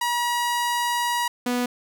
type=tone pair in turn; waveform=sawtooth; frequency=960 / 245.8 Hz; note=B5 / B3; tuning=-49 / -8 cents; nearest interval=2 octaves; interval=2359 cents; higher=first; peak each=-18 dBFS; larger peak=neither; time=0.01-1.28 / 1.46-1.66 s; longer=first; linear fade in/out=5 ms; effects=none